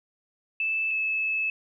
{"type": "tone pair in turn", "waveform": "sine", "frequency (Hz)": [2631, 2605], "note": ["E7", "E7"], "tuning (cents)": [-4, -21], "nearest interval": "unison", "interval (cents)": 17, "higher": "first", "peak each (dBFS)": [-24, -24], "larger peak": "neither", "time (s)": [[0.6, 0.91], [0.91, 1.5]], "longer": "second", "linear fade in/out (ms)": 2, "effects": ["11-bit"]}